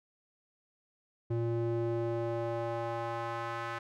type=tone with band-pass filter sweep; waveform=square; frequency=116.54 Hz; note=A#2; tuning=in tune; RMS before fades=-34 dBFS; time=1.3-3.79 s; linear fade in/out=10 ms; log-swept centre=250 to 1400 Hz; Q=1.5; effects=none

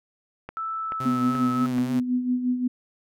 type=click train; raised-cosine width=0.5 ms; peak=-20 dBFS; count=4; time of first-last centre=0.49-1.783 s; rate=2.32 Hz
type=tone with pitch glide; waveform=sine; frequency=1318.5 to 1294.4 Hz; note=E6 to E6; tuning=0 to -32 cents; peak=-27 dBFS; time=0.57-1.66 s; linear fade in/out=0 ms; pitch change=-32 cents; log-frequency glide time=0.74-1.44 s
type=tone with vibrato; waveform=sawtooth; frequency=128.4 Hz; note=C3; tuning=32 cents flat; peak=-27 dBFS; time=1-2 s; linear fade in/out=5 ms; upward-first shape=triangle; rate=3.5 Hz; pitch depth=76 cents each way
type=tone with tremolo; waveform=sine; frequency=249.4 Hz; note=B3; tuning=17 cents sharp; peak=-19 dBFS; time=1.05-2.68 s; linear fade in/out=10 ms; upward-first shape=sine; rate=5.7 Hz; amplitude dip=60%
effects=none

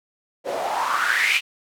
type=noise with band-pass filter sweep; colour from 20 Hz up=white; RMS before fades=-22 dBFS; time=0.44-1.41 s; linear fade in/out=50 ms; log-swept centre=490 to 2700 Hz; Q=6.4; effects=none

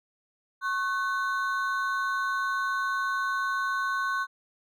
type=ring-modulated tone; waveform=triangle; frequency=1300 Hz; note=E6; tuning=24 cents flat; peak=-21 dBFS; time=0.61-4.27 s; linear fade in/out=50 ms; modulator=207 Hz; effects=none

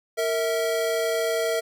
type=tone pair together; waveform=square; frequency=460 / 650.5 Hz; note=A#4 / E5; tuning=-23 / -23 cents; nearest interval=tritone; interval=600 cents; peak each=-26 / -26 dBFS; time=0.17-1.61 s; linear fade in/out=20 ms; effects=none

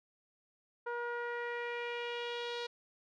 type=tone with low-pass filter sweep; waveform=sawtooth; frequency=477.3 Hz; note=A#4; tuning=41 cents sharp; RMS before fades=-39 dBFS; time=0.86-2.67 s; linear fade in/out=10 ms; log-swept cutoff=1300 to 4100 Hz; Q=2.7; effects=none

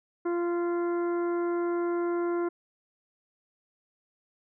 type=harmonic tone; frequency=346 Hz; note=F4; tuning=16 cents flat; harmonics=1 / 2 / 3 / 4 / 5 / 6; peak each=-26 / -39 / -39 / -41 / -52 / -53 dBFS; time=0.25-2.49 s; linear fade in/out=10 ms; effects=none

